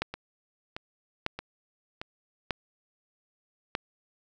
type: two click trains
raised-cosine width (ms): 0.3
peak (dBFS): -12 / -20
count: 4 / 4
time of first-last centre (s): 0.02-3.751 / 0.14-2.015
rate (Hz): 0.804 / 1.6
effects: none